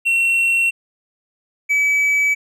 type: tone pair in turn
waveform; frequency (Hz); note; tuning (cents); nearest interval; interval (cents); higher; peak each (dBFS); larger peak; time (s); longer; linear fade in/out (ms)
triangle; 2722 / 2289; F7 / D7; -45 / -45; minor third; 300; first; -12; neither; 0.05-0.71 / 1.69-2.35; neither; 20
effects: none